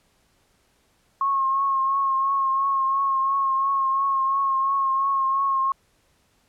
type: tone with vibrato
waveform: sine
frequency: 1084 Hz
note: C#6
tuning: 39 cents flat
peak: -19 dBFS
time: 1.21-5.72 s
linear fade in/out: 2 ms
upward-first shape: triangle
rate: 2.9 Hz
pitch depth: 35 cents each way
effects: pink hiss -64 dBFS RMS until 6.48 s + low-pass 12000 Hz 12 dB/octave